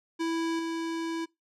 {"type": "tone with level steps", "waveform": "square", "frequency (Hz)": 329.6, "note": "E4", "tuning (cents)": 0, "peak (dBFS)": [-28, -31], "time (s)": [0.19, 1.26], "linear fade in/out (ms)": 20, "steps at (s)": 0.59, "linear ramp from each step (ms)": 2, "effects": ["noise-tail reverb RT60 0.2 s tail -23 dB re dry", "low-pass 7000 Hz 12 dB/octave"]}